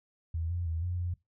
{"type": "tone with pitch steps", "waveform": "sine", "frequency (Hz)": [82, 87.2, 81.6, 88.9, 88.1], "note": ["E2", "F2", "E2", "F2", "F2"], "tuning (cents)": [-9, -2, -17, 31, 16], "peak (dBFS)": -30, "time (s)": [0.34, 1.14], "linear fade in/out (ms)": 5, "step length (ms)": 160, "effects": ["noise-tail reverb RT60 0.2 s tail -21 dB re dry"]}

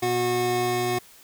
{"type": "tone pair together", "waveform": "25% pulse", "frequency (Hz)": [121.7, 364.2], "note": ["B2", "F#4"], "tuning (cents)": [-25, -27], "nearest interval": "octave + perfect fifth", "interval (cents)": 1898, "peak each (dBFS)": [-27, -19], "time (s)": [0.02, 0.99], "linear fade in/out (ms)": 10, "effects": ["white hiss -51 dBFS RMS until 1.23 s"]}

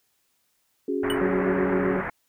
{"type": "chord", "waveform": "sine", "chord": "C# suspended fourth", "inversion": "none", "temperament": "equal with one note detuned", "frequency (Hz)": [277.2, 367.4, 415.3], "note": ["C#4", "F#4", "G#4"], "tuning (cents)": [0, -12, 0], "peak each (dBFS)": -28, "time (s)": [0.88, 1.97], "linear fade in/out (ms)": 5}
{"type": "low-pass noise", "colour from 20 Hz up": "white", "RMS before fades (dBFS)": -31, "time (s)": [1.03, 2.1], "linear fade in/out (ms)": 5, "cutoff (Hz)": 2000, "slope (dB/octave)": 48}
{"type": "tone with exponential decay", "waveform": "square", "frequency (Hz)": 2960, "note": "F#7", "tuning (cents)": 0, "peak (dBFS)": -25, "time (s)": [1.1, 1.19], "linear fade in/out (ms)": 1, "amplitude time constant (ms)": 18}
{"type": "harmonic tone", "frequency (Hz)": 187.6, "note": "F#3", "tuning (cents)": 24, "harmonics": [1, 2, 3], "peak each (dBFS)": [-28, -28, -32], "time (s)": [1.21, 2.01], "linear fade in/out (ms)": 5}
{"effects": ["white hiss -70 dBFS RMS until 2.28 s"]}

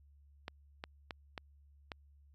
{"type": "clicks", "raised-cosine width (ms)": 0.3, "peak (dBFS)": -25, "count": 5, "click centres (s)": [0.481, 0.839, 1.108, 1.378, 1.918], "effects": ["added 71 Hz sine -60 dBFS peak until 2.34 s"]}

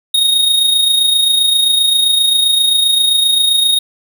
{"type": "tone with amplitude modulation", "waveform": "square", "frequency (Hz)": 3729, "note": "A#7", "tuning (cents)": 0, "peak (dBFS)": -8, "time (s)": [0.14, 3.79], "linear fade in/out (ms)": 5, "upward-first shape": "sine", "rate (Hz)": 27.6, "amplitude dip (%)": 45, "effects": []}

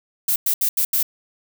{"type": "noise bursts at uneven times", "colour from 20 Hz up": "violet", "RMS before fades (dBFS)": -19, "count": 5, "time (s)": [[0.28, 0.36], [0.46, 0.54], [0.61, 0.69], [0.77, 0.85], [0.93, 1.03]], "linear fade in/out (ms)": 5, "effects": []}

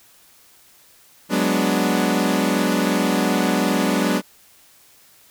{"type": "chord", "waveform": "sawtooth", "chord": "G# half-diminished seventh", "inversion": "third", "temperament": "equal", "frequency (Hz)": [185, 207.7, 246.9, 293.7], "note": ["F#3", "G#3", "B3", "D4"], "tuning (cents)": [0, 0, 0, 0], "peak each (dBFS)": -19, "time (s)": [1.29, 4.22], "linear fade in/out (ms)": 50, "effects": ["white hiss -52 dBFS RMS until 5.3 s"]}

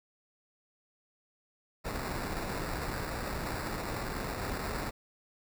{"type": "noise with sample-and-hold", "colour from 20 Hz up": "pink", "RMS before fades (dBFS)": -36, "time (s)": [1.84, 4.91], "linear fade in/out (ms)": 20, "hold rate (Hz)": 3150, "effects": []}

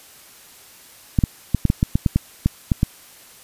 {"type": "clicks", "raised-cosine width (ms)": 5, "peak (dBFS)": -3, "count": 12, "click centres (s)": [1.188, 1.238, 1.547, 1.653, 1.701, 1.829, 1.955, 2.062, 2.16, 2.46, 2.718, 2.831], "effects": ["white hiss -46 dBFS RMS until 3.43 s", "resampled to 32000 Hz"]}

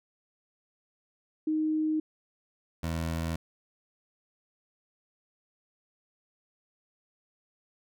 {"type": "tone pair in turn", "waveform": ["sine", "20% pulse"], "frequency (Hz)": [311.1, 82.09], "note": ["D#4", "E2"], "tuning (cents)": [0, -7], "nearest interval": "octave + major seventh", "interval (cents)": 2307, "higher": "first", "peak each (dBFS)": -25, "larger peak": "neither", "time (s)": [[1.47, 2], [2.83, 3.36]], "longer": "neither", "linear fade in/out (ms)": 5, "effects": []}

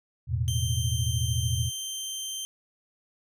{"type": "chord", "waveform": "sine", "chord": "E suspended fourth", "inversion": "none", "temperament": "equal", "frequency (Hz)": [82.41, 110, 123.47], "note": ["E2", "A2", "B2"], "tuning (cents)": [0, 0, 0], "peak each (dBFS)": -29, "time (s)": [0.27, 1.71], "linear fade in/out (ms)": 50}
{"type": "tone", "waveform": "20% pulse", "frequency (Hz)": 3134, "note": "G7", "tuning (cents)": -1, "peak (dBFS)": -27, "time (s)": [0.48, 2.45], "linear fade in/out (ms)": 0}
{"effects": []}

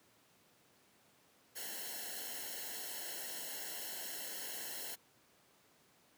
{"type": "noise with comb filter", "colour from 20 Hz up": "white", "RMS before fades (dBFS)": -44, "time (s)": [1.55, 4.96], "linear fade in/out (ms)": 20, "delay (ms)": 0.83, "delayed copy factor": -0.95, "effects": ["pink hiss -68 dBFS RMS until 6.17 s", "high-pass 150 Hz 12 dB/octave"]}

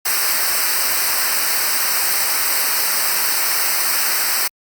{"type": "noise with comb filter", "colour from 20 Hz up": "white", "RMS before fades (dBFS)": -18, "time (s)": [0.05, 4.48], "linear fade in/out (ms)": 10, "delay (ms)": 0.29, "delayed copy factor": -0.9, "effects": ["Opus 48 kbps"]}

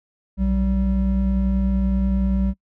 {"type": "tone pair together", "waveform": "triangle", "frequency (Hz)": [60.72, 192.6], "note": ["B1", "G3"], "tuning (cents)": [-29, -30], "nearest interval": "octave + minor sixth", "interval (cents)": 1999, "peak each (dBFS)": -18, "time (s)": [0.37, 2.54], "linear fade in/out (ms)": 50, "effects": ["noise-tail reverb RT60 0.1 s tail -24 dB re dry"]}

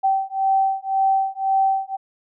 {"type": "beating tone pair", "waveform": "sine", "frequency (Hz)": [773, 774.9], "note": ["G5", "G5"], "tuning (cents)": [-24, -20], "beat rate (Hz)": 1.9, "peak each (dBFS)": -20, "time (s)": [0.03, 1.97], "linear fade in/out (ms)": 20, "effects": []}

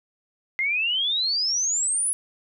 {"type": "exponential sweep", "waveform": "sine", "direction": "up", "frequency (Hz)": [2071, 10548], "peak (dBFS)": -21, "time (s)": [0.59, 2.13], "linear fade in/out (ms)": 0, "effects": []}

